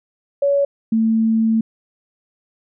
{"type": "tone pair in turn", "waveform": "sine", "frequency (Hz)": [563, 223.4], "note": ["C#5", "A3"], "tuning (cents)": [27, 27], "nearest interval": "octave + major third", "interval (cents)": 1600, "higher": "first", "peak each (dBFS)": -13, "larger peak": "neither", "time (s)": [[0.42, 0.65], [0.92, 1.61]], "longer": "second", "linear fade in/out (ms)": 5, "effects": []}